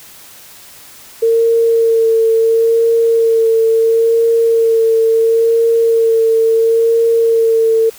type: tone with vibrato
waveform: sine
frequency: 454.8 Hz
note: A#4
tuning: 43 cents flat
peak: -8 dBFS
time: 1.22-7.9 s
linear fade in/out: 10 ms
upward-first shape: sine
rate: 0.73 Hz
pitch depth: 18 cents each way
effects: white hiss -38 dBFS RMS until 7.98 s